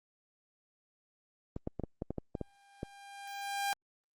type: clicks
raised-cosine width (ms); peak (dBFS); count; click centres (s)
2; -22; 10; 1.564 / 1.674 / 1.797 / 1.837 / 2.021 / 2.106 / 2.183 / 2.352 / 2.413 / 2.831
type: tone with exponential growth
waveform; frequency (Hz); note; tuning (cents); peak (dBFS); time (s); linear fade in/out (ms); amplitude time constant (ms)
sawtooth; 800; G5; +35; -26; 2.35-3.73; 0; 300
effects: Opus 24 kbps